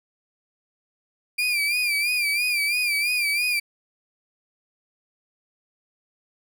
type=tone with vibrato; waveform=35% pulse; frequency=2383 Hz; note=D7; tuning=25 cents sharp; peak=-19 dBFS; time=1.38-3.6 s; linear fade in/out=10 ms; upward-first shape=sine; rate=3 Hz; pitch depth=77 cents each way; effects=none